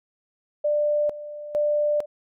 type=tone with tremolo; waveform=sine; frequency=593 Hz; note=D5; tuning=17 cents sharp; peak=-19 dBFS; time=0.64-2.06 s; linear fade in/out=10 ms; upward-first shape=square; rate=1.1 Hz; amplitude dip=80%; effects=none

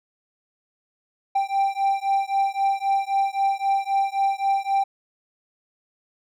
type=beating tone pair; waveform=triangle; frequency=784 / 787.8 Hz; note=G5 / G5; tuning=0 / +8 cents; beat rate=3.8 Hz; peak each=-21 dBFS; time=1.35-4.84 s; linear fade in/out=10 ms; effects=none

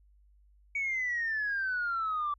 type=exponential sweep; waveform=sine; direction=down; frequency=2262 to 1156 Hz; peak=-28 dBFS; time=0.75-2.34 s; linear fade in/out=5 ms; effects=tanh soft clip ceiling -25 dBFS + added 50 Hz sine -59 dBFS peak until 2.38 s

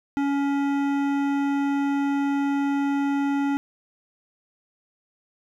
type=tone with hard clipping; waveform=sine; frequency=280.6 Hz; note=C#4; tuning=21 cents sharp; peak=-23 dBFS; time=0.17-3.57 s; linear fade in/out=0 ms; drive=14 dB; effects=none

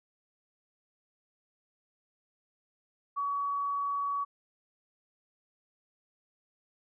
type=tone; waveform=sine; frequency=1131 Hz; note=C#6; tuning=34 cents sharp; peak=-29 dBFS; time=3.16-4.25 s; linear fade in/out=20 ms; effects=none

